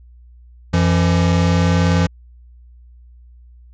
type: tone pair together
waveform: square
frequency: 90.05 / 170 Hz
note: F#2 / F3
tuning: -46 / -46 cents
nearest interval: major seventh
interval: 1100 cents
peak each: -16 dBFS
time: 0.73-2.07 s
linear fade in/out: 10 ms
effects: added 60 Hz sine -41 dBFS peak until 3.73 s + resampled to 16000 Hz